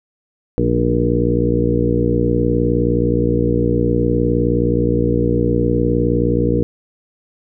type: harmonic tone with a mistuned harmonic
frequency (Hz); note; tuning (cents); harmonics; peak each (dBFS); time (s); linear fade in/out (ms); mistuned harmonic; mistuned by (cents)
59.4; A#1; +33; 1 / 2 / 3 / 4 / 5 / 6 / 7 / 8; -22 / -20 / -22 / -24 / -20 / -24 / -23 / -20; 0.58-6.63; 0; 4; -55
effects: none